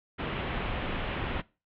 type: low-pass noise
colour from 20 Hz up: pink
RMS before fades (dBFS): -33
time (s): 0.18-1.42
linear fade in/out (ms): 20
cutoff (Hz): 3300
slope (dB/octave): 48
effects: noise-tail reverb RT60 0.3 s tail -21 dB re dry